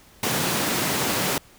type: high-pass noise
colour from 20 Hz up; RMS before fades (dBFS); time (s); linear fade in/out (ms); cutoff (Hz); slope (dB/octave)
pink; -24; 0.23-1.38; 2; 120; 24
effects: pink hiss -52 dBFS RMS until 1.58 s